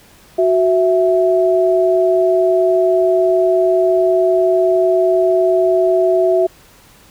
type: tone pair together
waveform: sine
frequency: 370 / 659.3 Hz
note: F#4 / E5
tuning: 0 / 0 cents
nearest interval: minor seventh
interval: 1000 cents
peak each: -13 dBFS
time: 0.38-6.47 s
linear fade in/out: 10 ms
effects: pink hiss -46 dBFS RMS until 7.1 s